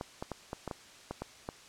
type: clicks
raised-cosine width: 1 ms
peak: -22 dBFS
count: 9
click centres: 0.011 / 0.225 / 0.317 / 0.531 / 0.677 / 0.712 / 1.11 / 1.22 / 1.489 s
effects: white hiss -54 dBFS RMS until 1.68 s + low-pass 7000 Hz 12 dB/octave